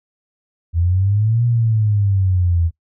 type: exponential two-way sweep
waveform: sine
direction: up then down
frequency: 82.2 to 120.5 to 82.2 Hz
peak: -13 dBFS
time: 0.73-2.71 s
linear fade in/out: 50 ms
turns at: 1.45 s
effects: noise-tail reverb RT60 0.1 s tail -19 dB re dry